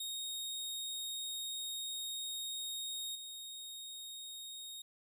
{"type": "tone with level steps", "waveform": "sawtooth", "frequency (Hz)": 3729, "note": "A#7", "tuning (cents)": 0, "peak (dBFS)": [-36, -42], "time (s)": [0, 4.82], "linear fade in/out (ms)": 5, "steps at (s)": 3.15, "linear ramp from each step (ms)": 5, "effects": []}